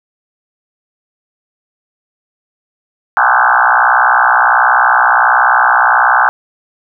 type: tone with frequency modulation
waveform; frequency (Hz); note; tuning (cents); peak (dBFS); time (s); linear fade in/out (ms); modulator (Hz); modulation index
sine; 1174.7; D6; 0; -6; 3.17-6.29; 0; 61.4; 6.8
effects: none